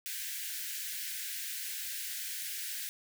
white high-pass noise, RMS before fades -39 dBFS, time 0.06-2.89 s, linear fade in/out 0 ms, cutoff 1500 Hz, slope 96 dB/octave, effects none

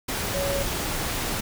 sine tone in noise, 558 Hz, C#5, 11 cents sharp, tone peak -26 dBFS, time 0.34-0.63 s, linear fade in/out 10 ms, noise pink, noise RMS -28 dBFS, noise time 0.08-1.41 s, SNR -1 dB, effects none

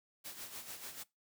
white noise with tremolo, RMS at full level -45 dBFS, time 0.24-1.04 s, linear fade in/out 20 ms, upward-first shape sine, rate 6.8 Hz, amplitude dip 60%, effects noise-tail reverb RT60 0.2 s tail -22 dB re dry + high-pass 80 Hz 12 dB/octave

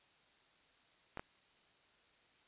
clicks, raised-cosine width 0.5 ms, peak -27 dBFS, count 2, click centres 1.173 / 1.195 s, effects white hiss -69 dBFS RMS until 2.47 s + resampled to 8000 Hz

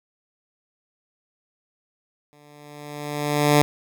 10% pulse tone with exponential growth, 147.2 Hz, D3, 4 cents sharp, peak -4 dBFS, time 2.33-3.62 s, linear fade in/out 0 ms, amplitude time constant 280 ms, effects none

